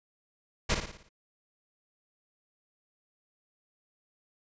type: noise with echo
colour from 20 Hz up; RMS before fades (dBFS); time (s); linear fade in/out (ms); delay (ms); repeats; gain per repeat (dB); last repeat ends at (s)
pink; -26; 0.69-0.75; 10; 57; 6; -6; 1.092
effects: resampled to 16000 Hz